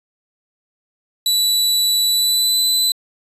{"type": "tone with pitch glide", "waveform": "sawtooth", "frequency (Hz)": [3951, 4006], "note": ["B7", "B7"], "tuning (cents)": [0, 24], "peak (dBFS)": -11, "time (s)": [1.26, 2.92], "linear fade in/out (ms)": 2, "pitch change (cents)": 24, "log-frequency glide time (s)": [2.07, 2.59], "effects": ["resampled to 32000 Hz"]}